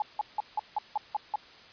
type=tone bursts; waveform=sine; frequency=846 Hz; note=G#5; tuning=32 cents sharp; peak=-25 dBFS; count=8; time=0-1.358 s; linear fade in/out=2 ms; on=21 ms; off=170 ms; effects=white hiss -52 dBFS RMS until 1.72 s + resampled to 11025 Hz